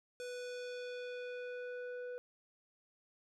square tone with low-pass filter sweep, 493.9 Hz, B4, in tune, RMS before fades -44 dBFS, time 0.2-2.18 s, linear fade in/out 0 ms, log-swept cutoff 8400 to 1100 Hz, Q 1.2, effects none

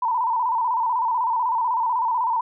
sine tone with vibrato, 950 Hz, A#5, 33 cents sharp, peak -19 dBFS, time 0.02-2.41 s, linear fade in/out 5 ms, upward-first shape square, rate 16 Hz, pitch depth 79 cents each way, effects none

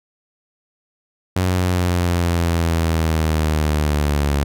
sawtooth linear sweep, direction down, 92.5 to 70.7 Hz, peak -12 dBFS, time 1.36-4.44 s, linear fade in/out 5 ms, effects none

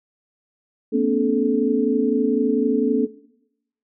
sine tone cluster, 229.3 / 253.4 / 285 / 434.2 Hz, A#3 / B3 / C#4 / A4, -28 / +45 / +48 / -23 cents, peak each -22 dBFS, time 0.92-3.07 s, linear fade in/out 20 ms, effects noise-tail reverb RT60 0.8 s tail -18 dB re dry

